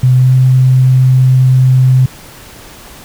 sine tone with pitch glide, 127.3 to 129.23 Hz, C3 to C3, -47 to -21 cents, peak -4 dBFS, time 0.03-2.06 s, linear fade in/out 5 ms, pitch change +26 cents, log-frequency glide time 0.14-0.34 s, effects pink hiss -34 dBFS RMS until 3.04 s

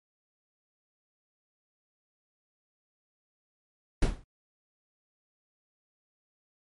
brown noise with exponential decay, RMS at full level -17 dBFS, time 4.02-4.24 s, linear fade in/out 5 ms, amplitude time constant 46 ms, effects MP3 48 kbps

